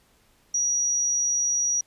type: tone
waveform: sine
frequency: 5780 Hz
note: F#8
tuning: 41 cents flat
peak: -21 dBFS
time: 0.54-1.81 s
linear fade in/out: 5 ms
effects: pink hiss -62 dBFS RMS until 1.86 s + resampled to 32000 Hz